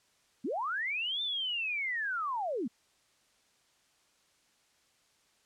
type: linear two-way sweep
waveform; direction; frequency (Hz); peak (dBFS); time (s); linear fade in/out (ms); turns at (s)
sine; up then down; 198.1 to 3600 to 198.1; -31; 0.44-2.68; 10; 1.22
effects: white hiss -69 dBFS RMS until 5.45 s + low-pass 8000 Hz 12 dB/octave